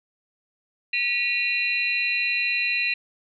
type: tone cluster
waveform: sine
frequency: 1946 / 2448 / 2736 / 4024 Hz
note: B6 / D#7 / F7 / B7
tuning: -26 / -29 / -36 / +32 cents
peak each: -31 / -25 / -25 / -31 dBFS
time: 0.93-2.94 s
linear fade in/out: 5 ms
effects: none